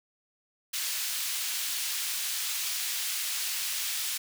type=high-pass noise; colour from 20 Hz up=pink; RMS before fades=-32 dBFS; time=0.73-4.18 s; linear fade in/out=10 ms; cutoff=2900 Hz; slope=12 dB/octave; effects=none